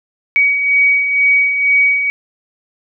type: beating tone pair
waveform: sine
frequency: 2258 / 2260.1 Hz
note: C#7 / C#7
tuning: +31 / +33 cents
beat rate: 2.1 Hz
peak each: -19 / -10 dBFS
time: 0.36-2.1 s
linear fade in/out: 0 ms
effects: none